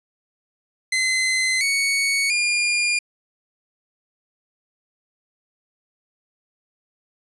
sawtooth tone with pitch steps, 2053 / 2226 / 2413 Hz, C7 / C#7 / D7, -33 / +7 / +46 cents, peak -15 dBFS, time 0.92-2.99 s, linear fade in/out 5 ms, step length 690 ms, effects resampled to 24000 Hz

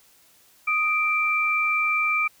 sine tone pair together, 1245 / 2350 Hz, D#6 / D7, +1 / +1 cents, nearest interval major seventh, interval 1100 cents, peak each -25 / -21 dBFS, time 0.67-2.28 s, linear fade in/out 10 ms, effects white hiss -57 dBFS RMS until 2.4 s

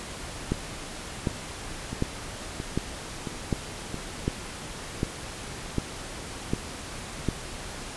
two click trains, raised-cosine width 3 ms, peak -11 / -19 dBFS, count 10 / 4, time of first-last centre 0.52-7.287 / 1.93-3.943 s, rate 1.33 / 1.49 Hz, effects pink hiss -38 dBFS RMS until 7.96 s + resampled to 24000 Hz

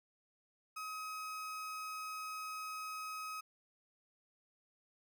35% pulse tone, 1268 Hz, D#6, 32 cents sharp, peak -40 dBFS, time 0.76-3.41 s, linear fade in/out 10 ms, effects none

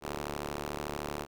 5% pulse ring-modulated tone, 73.42 Hz, D2, in tune, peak -21 dBFS, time 0.01-1.27 s, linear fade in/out 50 ms, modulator 383 Hz, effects none

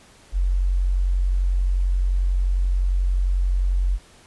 sine tone, 45.66 Hz, F#1, 22 cents flat, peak -17 dBFS, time 0.32-3.99 s, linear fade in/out 50 ms, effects pink hiss -51 dBFS RMS until 4.26 s + resampled to 24000 Hz

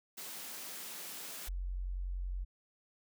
white high-pass noise, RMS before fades -45 dBFS, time 0.17-1.49 s, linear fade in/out 10 ms, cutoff 150 Hz, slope 48 dB/octave
sine tone, 45.42 Hz, F#1, 31 cents flat, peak -35 dBFS, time 1.47-2.45 s, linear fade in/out 20 ms
effects none

